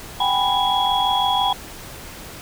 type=tone cluster; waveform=sine; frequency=768 / 814 / 989 / 3335 Hz; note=G5 / G#5 / B5 / G#7; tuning=-36 / -35 / +2 / +7 cents; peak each=-22 dBFS; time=0.2-1.53 s; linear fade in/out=5 ms; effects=pink hiss -37 dBFS RMS until 2.41 s